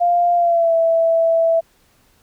sine tone with pitch glide, 698.5 to 660.1 Hz, F5 to E5, 0 to +2 cents, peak -12 dBFS, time 0-1.61 s, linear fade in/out 20 ms, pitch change -98 cents, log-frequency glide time 0.35-0.74 s, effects pink hiss -57 dBFS RMS until 2.22 s

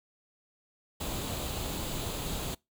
pink noise with comb filter, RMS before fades -35 dBFS, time 1-2.55 s, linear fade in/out 10 ms, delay 0.27 ms, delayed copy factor +0.5, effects noise-tail reverb RT60 0.2 s tail -24 dB re dry

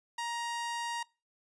sawtooth tone, 940 Hz, A#5, 14 cents sharp, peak -30 dBFS, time 0.18-1.03 s, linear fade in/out 5 ms, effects noise-tail reverb RT60 0.3 s tail -24 dB re dry + resampled to 22050 Hz

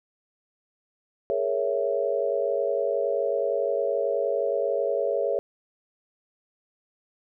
sine chord, A# half-diminished seventh, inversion third, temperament equal with one note detuned, 415.3 / 466.2 / 554.4 / 661.2 Hz, G#4 / A#4 / C#5 / E5, 0 / 0 / 0 / +5 cents, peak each -29 / -29 / -26 / -30 dBFS, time 1.3-5.39 s, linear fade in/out 0 ms, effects none

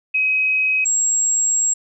sine tone pair in turn, 2535 / 7596 Hz, D#7 / A#8, +32 / +32 cents, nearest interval octave + perfect fifth, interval 1900 cents, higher second, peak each -15 dBFS, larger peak neither, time 0.14-0.85 / 0.85-1.74 s, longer second, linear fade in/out 10 ms, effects none

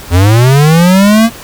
square linear sweep, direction up, 82.41 to 233.1 Hz, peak -4 dBFS, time 0.1-1.3 s, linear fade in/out 50 ms, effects pink hiss -29 dBFS RMS until 1.43 s

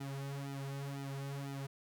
sawtooth tone with flanger, 138.59 Hz, C#3, in tune, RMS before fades -42 dBFS, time 0-1.67 s, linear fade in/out 10 ms, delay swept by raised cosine 1.8 to 4.3 ms, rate 2 Hz, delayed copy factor -1, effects none

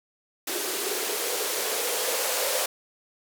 violet noise with band-pass filter sweep, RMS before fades -28 dBFS, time 0.47-2.66 s, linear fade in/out 5 ms, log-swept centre 360 to 550 Hz, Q 5.6, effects none

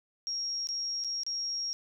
sine tone with dropouts, 5588 Hz, F8, in tune, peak -31 dBFS, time 0.27-1.73 s, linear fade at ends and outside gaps 0 ms, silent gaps 0.671-0.689 / 1.039-1.046 / 1.234-1.265 s, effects none

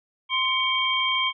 sine tone cluster, 1042 / 2247 / 3180 Hz, C6 / C#7 / G7, -7 / +23 / +24 cents, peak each -26 / -26 / -24 dBFS, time 0.29-1.33 s, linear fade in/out 50 ms, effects none

